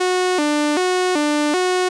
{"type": "tone with vibrato", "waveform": "sawtooth", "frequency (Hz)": 329.6, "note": "E4", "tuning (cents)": 0, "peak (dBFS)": -12, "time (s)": [0, 1.89], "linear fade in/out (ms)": 10, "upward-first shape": "square", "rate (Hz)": 1.3, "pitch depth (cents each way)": 180, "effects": ["resampled to 22050 Hz"]}